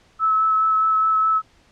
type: tone with vibrato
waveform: sine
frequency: 1300 Hz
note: E6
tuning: 24 cents flat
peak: -15 dBFS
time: 0.19-1.42 s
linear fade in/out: 50 ms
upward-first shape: sine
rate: 4.8 Hz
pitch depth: 12 cents each way
effects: pink hiss -56 dBFS RMS until 1.71 s + low-pass 6000 Hz 12 dB/octave